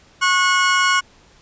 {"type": "tone pair together", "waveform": "30% pulse", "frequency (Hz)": [1093, 1459], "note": ["C#6", "F#6"], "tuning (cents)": [-25, -25], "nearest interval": "perfect fourth", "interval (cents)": 500, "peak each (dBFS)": -14, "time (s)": [0.21, 1.01], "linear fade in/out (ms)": 20, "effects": ["pink hiss -51 dBFS RMS until 1.41 s", "resampled to 16000 Hz"]}